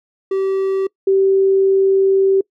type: tone pair in turn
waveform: triangle / sine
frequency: 385.8 / 387.2 Hz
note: G4 / G4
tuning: -28 / -21 cents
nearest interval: unison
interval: 7 cents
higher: second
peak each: -13 / -10 dBFS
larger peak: second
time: 0.31-0.87 / 1.07-2.41 s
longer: second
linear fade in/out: 5 ms
effects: noise-tail reverb RT60 0.1 s tail -24 dB re dry